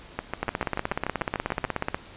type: two click trains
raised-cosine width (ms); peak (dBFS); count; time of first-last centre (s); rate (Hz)
0.5; -10 / -12; 26 / 11; 0.43-1.945 / 0.19-1.65; 16.5 / 6.85
effects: pink hiss -47 dBFS RMS until 2.16 s + resampled to 8000 Hz